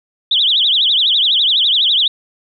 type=tone with vibrato; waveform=sine; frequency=3413 Hz; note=G#7; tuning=47 cents sharp; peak=-10 dBFS; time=0.31-2.08 s; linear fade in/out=5 ms; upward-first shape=triangle; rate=12 Hz; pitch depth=270 cents each way; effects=none